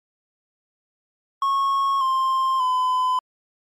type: tone with pitch steps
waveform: triangle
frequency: 1096 / 1053.8 / 1013.2 Hz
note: C#6 / C6 / B5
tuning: -20 / +12 / +44 cents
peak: -16 dBFS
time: 1.42-3.19 s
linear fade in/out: 2 ms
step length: 590 ms
effects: MP3 64 kbps